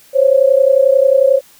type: tone pair together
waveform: sine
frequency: 524 / 555.2 Hz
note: C5 / C#5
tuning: +2 / +3 cents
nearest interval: minor second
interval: 101 cents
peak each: -10 dBFS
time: 0.13-1.41 s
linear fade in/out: 50 ms
effects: white hiss -46 dBFS RMS until 1.59 s